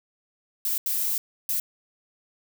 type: noise bursts at uneven times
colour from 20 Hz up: violet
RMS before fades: -26 dBFS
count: 3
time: 0.65-0.78 / 0.86-1.18 / 1.49-1.6 s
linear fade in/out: 2 ms
effects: none